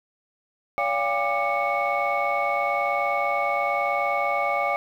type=tone cluster; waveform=sine; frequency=571 / 700 / 801 / 1188 / 2217 Hz; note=D5 / F5 / G5 / D6 / C#7; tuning=-49 / +4 / +37 / +20 / 0 cents; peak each=-27 dBFS; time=0.78-4.76 s; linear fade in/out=0 ms; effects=tanh soft clip ceiling -14 dBFS + 9-bit